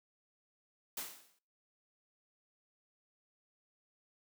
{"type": "noise with exponential decay", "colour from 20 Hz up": "white", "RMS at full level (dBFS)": -38, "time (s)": [0.97, 1.39], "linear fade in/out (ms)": 5, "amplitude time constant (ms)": 90, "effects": ["noise-tail reverb RT60 0.5 s tail -24 dB re dry", "high-pass 200 Hz 12 dB/octave"]}